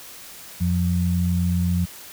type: tone pair together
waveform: sine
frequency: 88.12 / 176.1 Hz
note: F2 / F3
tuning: +16 / +15 cents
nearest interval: octave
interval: 1199 cents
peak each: -21 dBFS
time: 0.6-1.86 s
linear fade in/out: 20 ms
effects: white hiss -41 dBFS RMS until 2.12 s